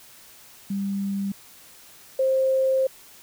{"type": "tone pair in turn", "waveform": "sine", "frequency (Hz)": [197.8, 528.1], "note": ["G3", "C5"], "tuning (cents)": [16, 16], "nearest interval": "octave + perfect fourth", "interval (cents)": 1700, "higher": "second", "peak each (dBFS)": [-24, -18], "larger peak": "second", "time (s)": [[0.7, 1.32], [2.19, 2.87]], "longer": "second", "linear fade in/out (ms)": 5, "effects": ["white hiss -49 dBFS RMS until 3.22 s"]}